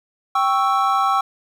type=chord; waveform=triangle; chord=C# diminished; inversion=second; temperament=equal; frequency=784 / 1108.7 / 1318.5 Hz; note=G5 / C#6 / E6; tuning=0 / 0 / 0 cents; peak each=-18 dBFS; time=0.35-1.21 s; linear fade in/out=5 ms; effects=8-bit